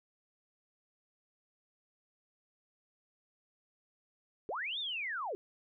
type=linear two-way sweep; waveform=sine; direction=up then down; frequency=349.1 to 3729 to 349.1 Hz; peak=-35 dBFS; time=4.49-5.35 s; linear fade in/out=0 ms; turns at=4.79 s; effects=none